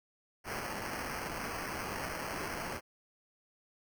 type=noise with sample-and-hold; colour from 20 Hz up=white; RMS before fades=-39 dBFS; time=0.44-2.81 s; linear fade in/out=50 ms; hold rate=3675 Hz; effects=none